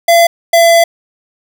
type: tone pair in turn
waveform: square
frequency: 679 / 674.3 Hz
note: F5 / E5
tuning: -49 / +39 cents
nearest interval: unison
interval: 12 cents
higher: first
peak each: -5 dBFS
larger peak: neither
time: 0.08-0.27 / 0.53-0.84 s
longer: second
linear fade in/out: 5 ms
effects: none